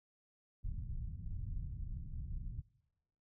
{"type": "low-pass noise", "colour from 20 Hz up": "pink", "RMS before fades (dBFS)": -42, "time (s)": [0.63, 2.62], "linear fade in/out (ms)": 20, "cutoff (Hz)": 140, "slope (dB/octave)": 24, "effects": ["noise-tail reverb RT60 1.0 s tail -23 dB re dry"]}